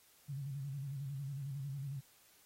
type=tone with vibrato; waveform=sine; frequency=138.59 Hz; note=C#3; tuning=in tune; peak=-39 dBFS; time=0.28-2.01 s; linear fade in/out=20 ms; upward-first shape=square; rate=11 Hz; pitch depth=66 cents each way; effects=white hiss -66 dBFS RMS until 2.45 s + AAC 48 kbps